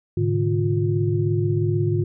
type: tone cluster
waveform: sine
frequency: 106.9 / 133.2 / 149.6 / 354.2 Hz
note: A2 / C3 / D3 / F4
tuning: -49 / +31 / +32 / +24 cents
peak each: -21 / -29 / -24 / -24 dBFS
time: 0.17-2.04 s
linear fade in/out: 5 ms
effects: none